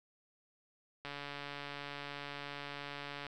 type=click train; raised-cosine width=0.3 ms; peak=-27 dBFS; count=318; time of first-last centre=1.05-3.267 s; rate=143 Hz; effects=none